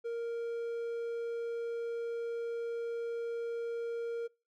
triangle tone, 466.2 Hz, A#4, in tune, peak -32 dBFS, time 0.04-4.28 s, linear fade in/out 20 ms, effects noise-tail reverb RT60 0.3 s tail -25 dB re dry

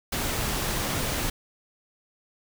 pink noise, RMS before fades -28 dBFS, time 0.12-1.3 s, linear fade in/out 5 ms, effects none

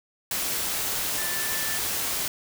sine tone in noise, 1760 Hz, A6, in tune, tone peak -34 dBFS, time 1.18-1.78 s, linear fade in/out 2 ms, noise white, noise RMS -28 dBFS, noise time 0.31-2.28 s, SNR -9 dB, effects none

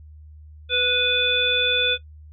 harmonic tone with a mistuned harmonic, 497.6 Hz, B4, 13 cents sharp, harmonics 1 / 3 / 5 / 7, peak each -26 / -26 / -24 / -20 dBFS, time 0.69-1.98 s, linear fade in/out 50 ms, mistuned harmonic 3, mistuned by -28 cents, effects noise-tail reverb RT60 0.1 s tail -17 dB re dry + added 76 Hz sine -41 dBFS peak until 2.32 s

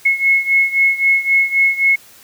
sine beating tone pair, 2178 / 2181.8 Hz, C#7 / C#7, -31 / -28 cents, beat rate 3.8 Hz, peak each -13 / -16 dBFS, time 0.05-1.96 s, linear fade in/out 10 ms, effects white hiss -44 dBFS RMS until 2.23 s

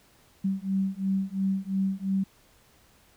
sine beating tone pair, 191.5 / 194.4 Hz, G3 / G3, -40 / -14 cents, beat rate 2.9 Hz, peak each -28 dBFS, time 0.44-2.24 s, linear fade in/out 10 ms, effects pink hiss -60 dBFS RMS until 3.16 s

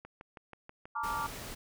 click train, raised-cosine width 0.5 ms, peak -32 dBFS, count 6, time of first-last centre 0.05-0.855 s, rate 6.21 Hz
sine chord, Bb major seventh, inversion third, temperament just, 874.1 / 932.3 / 1165.4 / 1398.5 Hz, A5 / Bb5 / D6 / F6, -12 / 0 / -14 / +2 cents, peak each -39 / -39 / -35 / -40 dBFS, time 0.95-1.27 s, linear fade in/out 10 ms
pink noise, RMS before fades -43 dBFS, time 1.03-1.55 s, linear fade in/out 10 ms
effects none

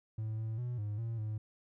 triangle tone with pitch steps, 109.5 / 111 / 122.5 / 104.4 / 114.7 / 107.7 Hz, A2 / A2 / B2 / G#2 / A#2 / A2, -8 / +16 / -14 / +10 / -28 / -37 cents, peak -32 dBFS, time 0.18-1.38 s, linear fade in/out 5 ms, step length 200 ms, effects tanh soft clip ceiling -28 dBFS

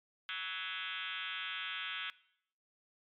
sine tone with frequency modulation, 2385 Hz, D7, 26 cents sharp, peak -37 dBFS, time 0.29-2.1 s, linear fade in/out 0 ms, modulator 180 Hz, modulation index 6.1, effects noise-tail reverb RT60 0.7 s tail -21 dB re dry + MP3 96 kbps

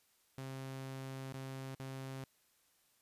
sawtooth tone with dropouts, 133.3 Hz, C3, 33 cents sharp, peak -39 dBFS, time 0.38-2.24 s, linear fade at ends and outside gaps 0 ms, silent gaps 1.324-1.342 / 1.748-1.798 s, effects white hiss -73 dBFS RMS until 3.01 s + resampled to 32000 Hz

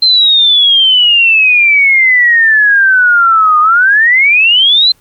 sine exponential two-way sweep, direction down then up, 4142 to 1216 to 4142 Hz, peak -4 dBFS, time 0.02-4.92 s, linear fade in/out 5 ms, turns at 3.6 s, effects pink hiss -49 dBFS RMS until 5 s + Opus 24 kbps

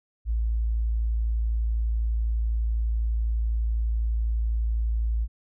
sine tone, 56 Hz, A1, 31 cents sharp, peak -22 dBFS, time 0.25-5.28 s, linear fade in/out 50 ms, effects none

